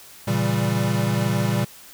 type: chord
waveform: square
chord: A# diminished seventh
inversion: none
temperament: equal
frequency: 116.54 / 138.59 / 164.81 / 196 Hz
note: A#2 / C#3 / E3 / G3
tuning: 0 / 0 / 0 / 0 cents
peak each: -24 / -27 / -29 / -25 dBFS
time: 0.27-1.65 s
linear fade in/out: 10 ms
effects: white hiss -45 dBFS RMS until 1.93 s